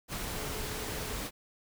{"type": "tone in noise", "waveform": "sine", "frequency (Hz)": 429.5, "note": "A4", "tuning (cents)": -42, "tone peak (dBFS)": -45, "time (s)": [0.33, 1.18], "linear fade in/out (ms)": 50, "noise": "pink", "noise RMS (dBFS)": -37, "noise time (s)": [0.08, 1.31], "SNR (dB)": -11, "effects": []}